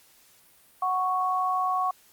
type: tone pair together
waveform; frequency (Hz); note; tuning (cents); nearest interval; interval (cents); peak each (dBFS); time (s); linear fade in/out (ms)
sine; 740 / 1108.7; F#5 / C#6; 0 / 0; perfect fifth; 700; -27 / -25; 0.82-1.91; 5
effects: white hiss -58 dBFS RMS until 2.12 s + Opus 48 kbps